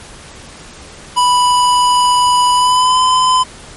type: tone with pitch glide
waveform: square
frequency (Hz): 987.8 to 1017.9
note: B5 to C6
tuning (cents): 0 to -48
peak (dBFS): -9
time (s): 1.16-3.44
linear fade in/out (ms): 20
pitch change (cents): +52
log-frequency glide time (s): 2.52-3
effects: pink hiss -35 dBFS RMS until 3.76 s + MP3 48 kbps